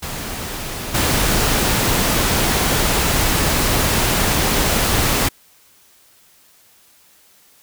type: noise with level steps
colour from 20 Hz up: pink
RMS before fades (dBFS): -27 / -17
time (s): 0.02-5.29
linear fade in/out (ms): 10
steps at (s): 0.94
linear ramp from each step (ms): 10
effects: white hiss -52 dBFS RMS until 7.62 s